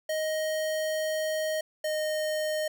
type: tone pair in turn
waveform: square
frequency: 625 / 617.1 Hz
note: D#5 / D#5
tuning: +8 / -14 cents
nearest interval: unison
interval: 22 cents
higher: first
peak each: -28 dBFS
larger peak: neither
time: 0.09-1.61 / 1.84-2.68 s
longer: first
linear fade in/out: 5 ms
effects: none